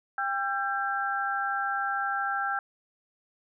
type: tone cluster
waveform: sine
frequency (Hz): 796 / 1350 / 1583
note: G5 / E6 / G6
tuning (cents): +26 / +41 / +17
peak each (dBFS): -31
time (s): 0.18-2.59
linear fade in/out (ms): 2
effects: none